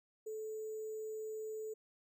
sine tone with sample-and-hold, 435.2 Hz, A4, 19 cents flat, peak -40 dBFS, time 0.26-1.74 s, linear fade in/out 10 ms, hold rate 7350 Hz, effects none

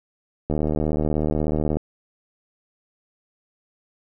click train, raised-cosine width 2 ms, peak -10 dBFS, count 98, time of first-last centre 0.5-1.77 s, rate 76.4 Hz, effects none

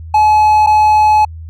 triangle tone with dropouts, 853 Hz, G#5, 46 cents sharp, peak -4 dBFS, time 0.14-1.25 s, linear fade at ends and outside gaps 5 ms, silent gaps 0.664-0.67 s, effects added 81 Hz sine -26 dBFS peak until 1.49 s

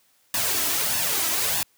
white noise with flanger, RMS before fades -24 dBFS, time 0.34-1.63 s, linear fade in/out 2 ms, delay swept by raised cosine 1.1 to 3.1 ms, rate 1.6 Hz, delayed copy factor +0.6, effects white hiss -63 dBFS RMS until 1.77 s + high-pass 80 Hz 12 dB/octave

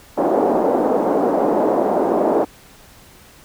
white band-pass noise, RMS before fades -17 dBFS, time 0.17-2.45 s, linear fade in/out 10 ms, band 240 to 730 Hz, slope 24 dB/octave, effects pink hiss -46 dBFS RMS until 3.44 s

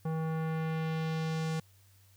square tone with low-pass filter sweep, 160 Hz, D#3, 49 cents sharp, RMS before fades -33 dBFS, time 0.05-1.6 s, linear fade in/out 5 ms, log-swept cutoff 990 to 8300 Hz, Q 0.98, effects added 97 Hz sine -60 dBFS peak until 2.16 s + white hiss -66 dBFS RMS until 2.16 s

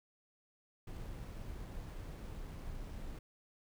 brown noise with sample-and-hold, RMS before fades -45 dBFS, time 0.87-3.19 s, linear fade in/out 5 ms, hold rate 11025 Hz, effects none

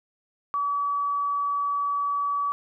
sine tone, 1143 Hz, D6, 47 cents flat, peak -23 dBFS, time 0.54-2.52 s, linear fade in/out 0 ms, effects none

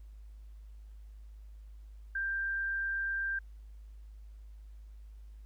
sine tone, 1582 Hz, G6, 15 cents sharp, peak -31 dBFS, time 2.15-3.39 s, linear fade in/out 5 ms, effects added 52 Hz sine -47 dBFS peak until 5.45 s + pink hiss -74 dBFS RMS until 5.45 s

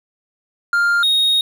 triangle tone pair in turn, 1400 / 3738 Hz, F6 / A#7, +4 / +4 cents, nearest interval octave + perfect fourth, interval 1700 cents, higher second, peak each -11 dBFS, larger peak neither, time 0.73-1.03 / 1.03-1.41 s, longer second, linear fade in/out 2 ms, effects none

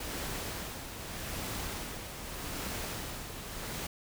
pink noise with tremolo, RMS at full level -37 dBFS, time 0-3.87 s, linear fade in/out 5 ms, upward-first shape sine, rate 0.82 Hz, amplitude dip 50%, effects none

